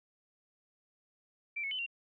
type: tone with pitch steps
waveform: sine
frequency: 2343 / 2198 / 3028 / 2762 Hz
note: D7 / C#7 / F#7 / F7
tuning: -5 / -15 / +39 / -20 cents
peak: -34 dBFS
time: 1.56-1.864 s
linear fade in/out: 10 ms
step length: 76 ms
effects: none